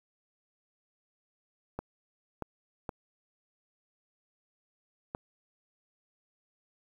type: clicks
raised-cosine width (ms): 1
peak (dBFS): -21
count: 4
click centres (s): 1.79 / 2.423 / 2.892 / 5.149
effects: 9-bit